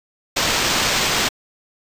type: noise with sample-and-hold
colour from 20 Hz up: violet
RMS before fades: -19 dBFS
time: 0.36-1.29 s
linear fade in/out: 10 ms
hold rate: 11025 Hz
effects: resampled to 32000 Hz